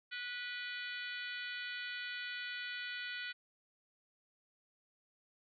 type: harmonic tone with a mistuned harmonic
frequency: 489.9 Hz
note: B4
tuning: 14 cents flat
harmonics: 3 / 4 / 5 / 6 / 7 / 8 / 9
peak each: -44 / -46 / -48 / -50 / -51 / -52 / -53 dBFS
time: 0.11-3.33 s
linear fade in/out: 20 ms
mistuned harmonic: 6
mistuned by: +46 cents
effects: none